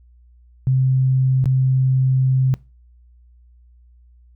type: tone with dropouts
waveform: sine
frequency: 130.81 Hz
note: C3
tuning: in tune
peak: -13 dBFS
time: 0.67-2.54 s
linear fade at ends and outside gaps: 0 ms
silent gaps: 1.442-1.457 s
effects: noise-tail reverb RT60 0.3 s tail -22 dB re dry + added 60 Hz sine -47 dBFS peak until 4.35 s